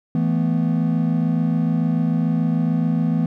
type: chord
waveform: triangle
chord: E suspended fourth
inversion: none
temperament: equal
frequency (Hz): 164.81 / 220 / 246.9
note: E3 / A3 / B3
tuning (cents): 0 / 0 / 0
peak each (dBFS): -17 / -21 / -20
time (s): 0.15-3.26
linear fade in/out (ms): 2
effects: tanh soft clip ceiling -6 dBFS